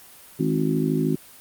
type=harmonic tone with a mistuned harmonic; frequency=53 Hz; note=G#1; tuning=36 cents sharp; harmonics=3 / 4 / 5 / 6 / 7; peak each=-24 / -28 / -24 / -30 / -27 dBFS; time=0.39-1.16 s; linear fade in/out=10 ms; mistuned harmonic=7; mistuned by=-19 cents; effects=white hiss -47 dBFS RMS until 1.4 s + Opus 32 kbps

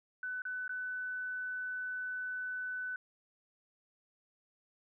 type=tone with dropouts; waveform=sine; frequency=1500 Hz; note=F#6; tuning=23 cents sharp; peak=-36 dBFS; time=0.23-2.96 s; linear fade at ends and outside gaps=2 ms; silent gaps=0.42-0.452 / 0.679-0.693 s; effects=none

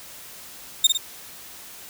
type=tone with echo; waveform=30% pulse; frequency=3666 Hz; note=A#7; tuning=30 cents flat; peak=-9 dBFS; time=0.84-0.87 s; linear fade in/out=5 ms; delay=53 ms; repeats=2; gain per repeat=-5 dB; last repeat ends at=0.976 s; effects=white hiss -42 dBFS RMS until 1.89 s

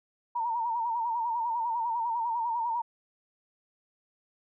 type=tone with vibrato; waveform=sine; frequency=930 Hz; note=A#5; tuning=4 cents flat; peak=-27 dBFS; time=0.35-2.82 s; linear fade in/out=10 ms; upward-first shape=sine; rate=10 Hz; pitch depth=73 cents each way; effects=none

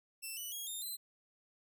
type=tone with pitch steps; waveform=5% pulse; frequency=2675 / 2968 / 3293 / 3654 / 4055 Hz; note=E7 / F#7 / G#7 / A#7 / B7; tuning=+25 / +5 / -15 / -35 / +45 cents; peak=-33 dBFS; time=0.22-0.97 s; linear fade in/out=20 ms; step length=150 ms; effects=none

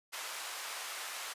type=band-pass noise; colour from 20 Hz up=pink; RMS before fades=-42 dBFS; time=0.12-1.34 s; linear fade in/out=20 ms; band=890 to 13000 Hz; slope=12 dB/octave; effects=high-pass 400 Hz 12 dB/octave + resampled to 32000 Hz

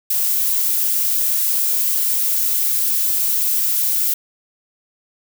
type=noise; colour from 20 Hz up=violet; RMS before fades=-18 dBFS; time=0.1-4.14 s; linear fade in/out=5 ms; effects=none

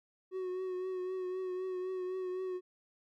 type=tone with vibrato; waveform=triangle; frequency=370 Hz; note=F#4; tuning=in tune; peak=-33 dBFS; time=0.31-2.61 s; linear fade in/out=50 ms; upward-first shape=triangle; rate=3.9 Hz; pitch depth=35 cents each way; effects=none

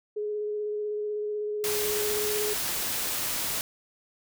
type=tone with vibrato; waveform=sine; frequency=420 Hz; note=G#4; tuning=19 cents sharp; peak=-28 dBFS; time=0.16-2.54 s; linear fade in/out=10 ms; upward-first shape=square; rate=16 Hz; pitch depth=11 cents each way
type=noise; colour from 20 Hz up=white; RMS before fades=-30 dBFS; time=1.64-3.61 s; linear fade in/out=0 ms
effects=none

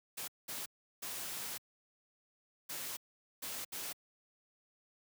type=noise bursts at uneven times; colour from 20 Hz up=white; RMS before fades=-42 dBFS; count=6; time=0.17-0.28 / 0.48-0.66 / 1.02-1.58 / 2.69-2.97 / 3.42-3.65 / 3.72-3.93 s; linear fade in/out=10 ms; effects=high-pass 100 Hz 12 dB/octave

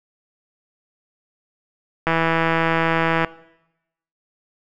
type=click train; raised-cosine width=0.5 ms; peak=-4 dBFS; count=194; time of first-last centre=2.07-3.247 s; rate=164 Hz; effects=noise-tail reverb RT60 0.9 s tail -20 dB re dry

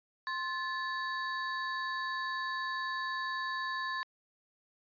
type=ring-modulated tone; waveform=square; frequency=1395 Hz; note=F6; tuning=2 cents flat; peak=-31 dBFS; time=0.27-4.03 s; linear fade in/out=0 ms; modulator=343 Hz; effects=resampled to 11025 Hz

